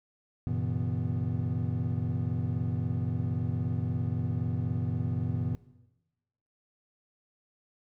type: tone cluster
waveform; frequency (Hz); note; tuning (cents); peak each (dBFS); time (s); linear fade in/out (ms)
triangle; 94.4 / 118.2 / 135.4 / 162.5 / 246; F#2 / A#2 / C#3 / E3 / B3; +35 / +24 / -40 / -24 / -7; -32 / -30 / -35 / -34 / -36; 0.47-5.55; 0
effects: noise-tail reverb RT60 1.0 s tail -17 dB re dry